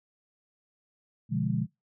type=chord; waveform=sine; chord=B diminished seventh; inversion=none; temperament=equal; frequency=123.47 / 146.83 / 174.61 / 207.7 Hz; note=B2 / D3 / F3 / Ab3; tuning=0 / 0 / 0 / 0 cents; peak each=-31 dBFS; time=1.29-1.67 s; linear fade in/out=50 ms; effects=noise-tail reverb RT60 0.2 s tail -24 dB re dry